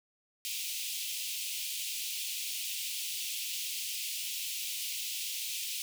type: high-pass noise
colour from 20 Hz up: pink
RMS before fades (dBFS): -37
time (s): 0.45-5.82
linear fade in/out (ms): 0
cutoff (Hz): 2500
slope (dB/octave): 48
effects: none